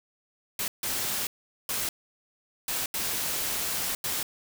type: noise bursts at uneven times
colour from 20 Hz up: white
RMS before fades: -30 dBFS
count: 6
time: 0.59-0.68 / 0.83-1.27 / 1.69-1.89 / 2.68-2.86 / 2.94-3.95 / 4.04-4.23 s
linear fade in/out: 2 ms
effects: none